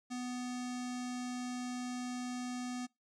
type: tone with low-pass filter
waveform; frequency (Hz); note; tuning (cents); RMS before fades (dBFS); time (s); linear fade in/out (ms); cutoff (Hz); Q
square; 248.2; B3; +9; -40; 0.1-2.87; 20; 7200; 2.4
effects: noise-tail reverb RT60 0.2 s tail -23 dB re dry